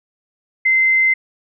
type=tone; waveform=sine; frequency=2071 Hz; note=C7; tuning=18 cents flat; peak=-11 dBFS; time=0.65-1.14 s; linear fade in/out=10 ms; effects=none